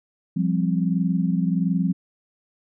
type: chord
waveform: sine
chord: F suspended second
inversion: none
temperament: equal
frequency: 174.61 / 196 / 261.6 Hz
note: F3 / G3 / C4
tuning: 0 / 0 / 0 cents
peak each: -21 / -24 / -27 dBFS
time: 0.36-1.93 s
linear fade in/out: 10 ms
effects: none